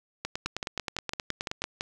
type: two click trains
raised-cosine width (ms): 0.2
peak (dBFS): -14 / -14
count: 14 / 9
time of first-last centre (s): 0.25-1.62 / 0.46-1.809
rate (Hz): 9.49 / 5.93
effects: none